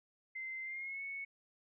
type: tone with pitch glide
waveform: sine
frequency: 2075 to 2211 Hz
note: C7 to C#7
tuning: -15 to -5 cents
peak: -40 dBFS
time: 0.35-1.25 s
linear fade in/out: 10 ms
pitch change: +110 cents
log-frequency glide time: 0.63-1.02 s
effects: none